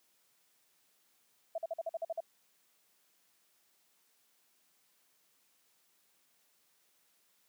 sine tone bursts, 661 Hz, E5, 5 cents sharp, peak -33 dBFS, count 9, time 1.55-2.205 s, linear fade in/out 5 ms, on 31 ms, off 47 ms, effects white hiss -72 dBFS RMS until 7.48 s + high-pass 150 Hz 12 dB/octave

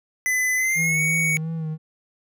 square tone with pitch glide, 2013 to 2234 Hz, B6 to C#7, +33 to +13 cents, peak -20 dBFS, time 0.26-1.37 s, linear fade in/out 0 ms, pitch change +180 cents, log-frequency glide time 0.56-1.01 s
triangle tone with vibrato, 160 Hz, D#3, 49 cents sharp, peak -23 dBFS, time 0.75-1.78 s, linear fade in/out 50 ms, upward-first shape sine, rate 2.9 Hz, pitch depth 42 cents each way
effects none

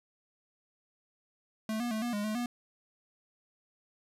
square tone with pitch steps, 218.4 / 240.5 / 218.1 / 240.3 / 206.3 / 214.7 / 242 Hz, A3 / B3 / A3 / B3 / G#3 / A3 / B3, -13 / -46 / -15 / -47 / -11 / -42 / -35 cents, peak -32 dBFS, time 1.69-2.46 s, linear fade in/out 2 ms, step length 110 ms, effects resampled to 32000 Hz + 10-bit

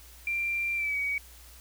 sine tone with pitch glide, 2368 to 2260 Hz, D7 to C#7, +14 to +33 cents, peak -27 dBFS, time 0.27-1.18 s, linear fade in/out 2 ms, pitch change -81 cents, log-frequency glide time 0.75-0.97 s, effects added 60 Hz sine -51 dBFS peak until 1.6 s + white hiss -53 dBFS RMS until 1.6 s

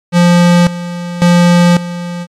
square tone with tremolo, 174.61 Hz, F3, in tune, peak -5 dBFS, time 0.12-2.27 s, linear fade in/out 50 ms, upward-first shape square, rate 0.91 Hz, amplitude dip 80%, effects low-pass 8000 Hz 12 dB/octave + MP3 64 kbps

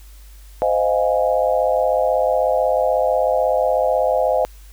sine chord, F minor seventh, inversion second, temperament equal with one note detuned, 516.3 / 622.3 / 698.5 / 830.6 Hz, C5 / Eb5 / F5 / Ab5, -23 / 0 / 0 / 0 cents, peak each -19 / -19 / -21 / -24 dBFS, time 0.62-4.45 s, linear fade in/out 0 ms, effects added 50 Hz sine -39 dBFS peak until 4.72 s + white hiss -51 dBFS RMS until 4.72 s

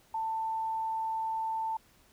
sine tone, 890 Hz, A5, 20 cents sharp, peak -30 dBFS, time 0.14-1.77 s, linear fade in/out 5 ms, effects pink hiss -63 dBFS RMS until 2.12 s

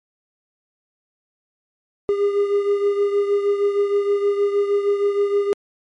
triangle beating tone pair, 404 / 410.4 Hz, G#4 / G#4, -48 / -21 cents, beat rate 6.4 Hz, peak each -15 / -22 dBFS, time 2.09-5.53 s, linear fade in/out 0 ms, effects MP3 48 kbps

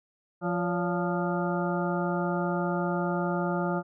harmonic tone with a mistuned harmonic, 174.9 Hz, F3, 3 cents sharp, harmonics 1 / 2 / 3 / 4 / 5 / 7 / 8, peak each -29 / -32 / -34 / -35 / -36 / -37 / -38 dBFS, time 0.41-3.83 s, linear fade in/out 50 ms, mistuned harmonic 3, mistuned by +120 cents, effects none

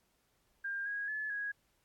sine tone with pitch steps, 1601 / 1650 / 1721 / 1656 Hz, G6 / G#6 / A6 / G#6, +36 / -12 / -39 / -5 cents, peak -35 dBFS, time 0.64-1.52 s, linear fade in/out 10 ms, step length 220 ms, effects pink hiss -75 dBFS RMS until 1.84 s + AAC 64 kbps

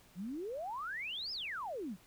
sine exponential two-way sweep, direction up then down, 164.81 to 5320 to 164.81 Hz, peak -38 dBFS, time 0.15-1.97 s, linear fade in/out 50 ms, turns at 1.32 s, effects pink hiss -63 dBFS RMS until 2.06 s

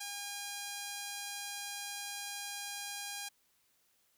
5% pulse tone, 811 Hz, G#5, 41 cents flat, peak -28 dBFS, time 0-3.29 s, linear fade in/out 10 ms, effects white hiss -73 dBFS RMS until 4.17 s

